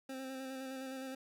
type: tone with vibrato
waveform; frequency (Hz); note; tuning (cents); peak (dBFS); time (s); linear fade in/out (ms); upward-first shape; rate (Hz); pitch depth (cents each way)
25% pulse; 263.8; C4; +14; -38; 0.09-1.15; 5; square; 9.7; 19
effects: none